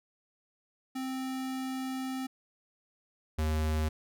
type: tone pair in turn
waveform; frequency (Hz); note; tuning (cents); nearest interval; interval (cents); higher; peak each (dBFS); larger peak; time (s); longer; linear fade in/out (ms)
square; 261.6 / 77.77; C4 / D#2; 0 / 0; octave + major sixth; 2100; first; -34 / -28; second; 0.95-2.27 / 3.38-3.89; first; 10
effects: none